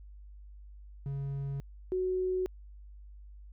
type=tone pair in turn; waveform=triangle / sine; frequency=138.59 / 370 Hz; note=C#3 / F#4; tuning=0 / 0 cents; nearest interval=octave + perfect fourth; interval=1700 cents; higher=second; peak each=-31 / -28 dBFS; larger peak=second; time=1.06-1.6 / 1.92-2.46 s; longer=neither; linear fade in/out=0 ms; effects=added 50 Hz sine -47 dBFS peak until 3.52 s